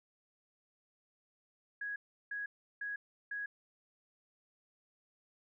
sine tone bursts, 1661.2 Hz, G#6, in tune, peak -37 dBFS, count 4, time 1.81-3.46 s, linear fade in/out 5 ms, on 150 ms, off 350 ms, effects none

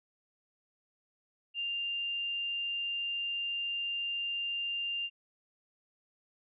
sine tone, 2794 Hz, F7, in tune, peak -32 dBFS, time 1.54-5.1 s, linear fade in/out 50 ms, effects none

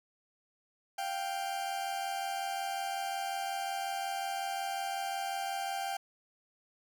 40% pulse tone pair together, 698.5 / 784 Hz, F5 / G5, 0 / 0 cents, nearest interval major second, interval 200 cents, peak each -39 / -34 dBFS, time 0.98-5.97 s, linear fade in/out 5 ms, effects none

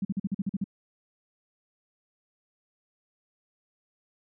sine tone bursts, 196 Hz, G3, in tune, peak -25 dBFS, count 9, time 0.02-0.642 s, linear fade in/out 5 ms, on 30 ms, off 44 ms, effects none

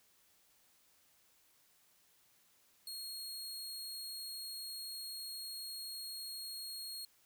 sawtooth tone, 4283 Hz, C8, 40 cents sharp, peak -40 dBFS, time 2.87-7.05 s, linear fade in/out 2 ms, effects white hiss -70 dBFS RMS until 7.25 s

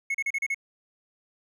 triangle tone bursts, 2186 Hz, C#7, 25 cents flat, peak -23 dBFS, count 6, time 0.1-0.545 s, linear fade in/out 5 ms, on 45 ms, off 35 ms, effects none

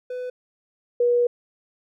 triangle / sine tone pair in turn, 500 / 483 Hz, B4 / B4, +21 / -39 cents, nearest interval minor second, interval 60 cents, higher first, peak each -26 / -16 dBFS, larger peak second, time 0.1-0.3 / 1-1.27 s, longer second, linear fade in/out 5 ms, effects none

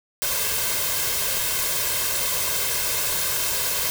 white noise with comb filter, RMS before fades -24 dBFS, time 0.22-3.9 s, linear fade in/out 0 ms, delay 1.9 ms, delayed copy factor +0.65, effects none

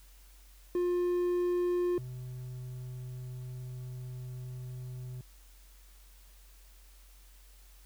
triangle tone pair in turn, 354.4 / 126.17 Hz, F4 / B2, +25 / +37 cents, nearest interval octave + tritone, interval 1788 cents, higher first, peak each -25 / -37 dBFS, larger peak first, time 0.75-1.98 / 1.98-5.21 s, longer second, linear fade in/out 2 ms, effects added 46 Hz sine -54 dBFS peak until 7.85 s + white hiss -62 dBFS RMS until 7.85 s

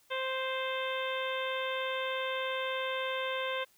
harmonic tone with a mistuned harmonic, 523.3 Hz, C5, in tune, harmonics 1 / 2 / 3 / 4 / 5 / 6 / 7, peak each -35 / -38 / -40 / -41 / -42 / -43 / -43 dBFS, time 0.1-3.65 s, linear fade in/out 20 ms, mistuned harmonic 7, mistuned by -38 cents, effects white hiss -66 dBFS RMS until 3.77 s

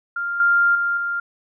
sine tone with level steps, 1396.9 Hz, F6, in tune, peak -22 / -13 / -18 / -21 dBFS, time 0.16-1.2 s, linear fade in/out 5 ms, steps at 0.4 / 0.75 / 0.97 s, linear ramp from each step 2 ms, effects none

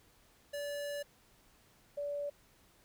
square / sine tone pair in turn, 577 / 577 Hz, D5 / D5, -31 / -31 cents, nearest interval unison, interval 0 cents, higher neither, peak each -38 / -35 dBFS, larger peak second, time 0.53-1.03 / 1.97-2.3 s, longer first, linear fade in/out 10 ms, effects pink hiss -66 dBFS RMS until 2.84 s

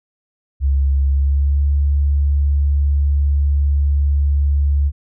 sine tone with pitch glide, 68.8 to 71.23 Hz, C#2 to C#2, -12 to +48 cents, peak -12 dBFS, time 0.6-4.92 s, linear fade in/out 50 ms, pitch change +60 cents, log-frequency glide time 1.08-1.65 s, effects none

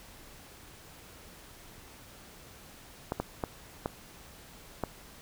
clicks, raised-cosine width 1 ms, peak -16 dBFS, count 5, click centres 3.121 / 3.2 / 3.438 / 3.859 / 4.837 s, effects pink hiss -52 dBFS RMS until 5.21 s

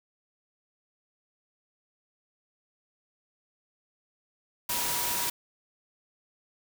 sine tone in noise, 964 Hz, B5, 42 cents flat, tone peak -37 dBFS, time 4.69-5.3 s, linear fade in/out 5 ms, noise white, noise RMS -30 dBFS, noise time 4.69-5.3 s, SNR -10 dB, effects none

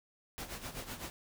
pink noise with tremolo, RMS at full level -41 dBFS, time 0.38-1.1 s, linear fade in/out 0 ms, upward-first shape sine, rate 7.9 Hz, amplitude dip 70%, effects none

